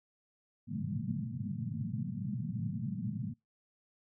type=band-pass noise; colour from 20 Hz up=white; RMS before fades=-37 dBFS; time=0.67-3.34 s; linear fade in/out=20 ms; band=100 to 230 Hz; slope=96 dB/octave; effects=noise-tail reverb RT60 0.2 s tail -25 dB re dry